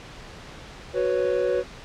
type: chord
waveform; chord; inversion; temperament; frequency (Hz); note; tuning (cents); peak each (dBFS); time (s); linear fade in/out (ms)
triangle; F# suspended fourth; none; just; 370 / 493.3 / 555; F#4 / B4 / C#5; 0 / -2 / +2; -24 / -22 / -24; 0.93-1.64; 50
effects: pink hiss -42 dBFS RMS until 1.84 s + low-pass 5000 Hz 12 dB/octave